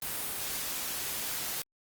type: noise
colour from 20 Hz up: white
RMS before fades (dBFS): -35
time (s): 0.02-1.62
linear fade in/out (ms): 2
effects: Opus 32 kbps